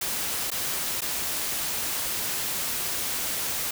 white noise with dropouts, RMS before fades -29 dBFS, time 0.01-3.71 s, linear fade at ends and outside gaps 5 ms, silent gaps 0.504-0.515 / 1.008-1.017 s, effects none

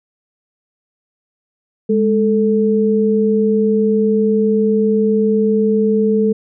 sine tone pair together, 207.7 / 440 Hz, G#3 / A4, 0 / 0 cents, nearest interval octave + minor second, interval 1300 cents, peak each -14 dBFS, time 1.89-6.33 s, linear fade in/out 10 ms, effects none

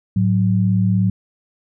sine tone pair together, 108.12 / 185 Hz, A2 / F#3, -30 / 0 cents, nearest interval major sixth, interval 930 cents, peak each -16 dBFS, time 0.16-1.1 s, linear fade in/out 5 ms, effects none

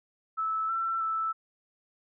sine tone with pitch steps, 1308 / 1342 / 1318 Hz, E6 / E6 / E6, -14 / +31 / -1 cents, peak -27 dBFS, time 0.37-1.33 s, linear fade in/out 20 ms, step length 320 ms, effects none

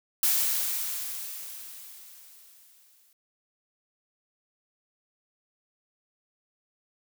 blue noise with exponential decay, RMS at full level -23 dBFS, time 0.23-3.13 s, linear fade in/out 2 ms, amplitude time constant 630 ms, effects none

